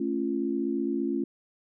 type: chord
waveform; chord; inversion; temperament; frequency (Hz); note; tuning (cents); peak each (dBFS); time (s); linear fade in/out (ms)
sine; A augmented; none; just; 220 / 275 / 343.8; A3 / C#4 / E#4; 0 / -14 / -27; -32 / -29 / -30; 0-1.24; 5
effects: none